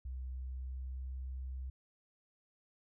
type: tone with pitch glide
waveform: sine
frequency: 64 to 64.82 Hz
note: C2 to C2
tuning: -38 to -16 cents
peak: -39 dBFS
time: 0.05-1.7 s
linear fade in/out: 5 ms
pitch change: +22 cents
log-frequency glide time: 0.32-1.11 s
effects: none